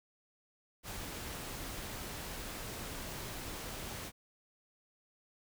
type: noise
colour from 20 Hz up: pink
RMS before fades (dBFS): -43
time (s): 0.83-4.12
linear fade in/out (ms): 50
effects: none